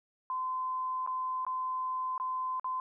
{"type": "tone with dropouts", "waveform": "sine", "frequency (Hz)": 1028, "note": "C6", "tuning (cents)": -31, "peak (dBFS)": -31, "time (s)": [0.3, 2.8], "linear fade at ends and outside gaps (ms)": 1, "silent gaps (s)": [[1.064, 1.074], [1.45, 1.466], [2.179, 2.199], [2.597, 2.644]], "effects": []}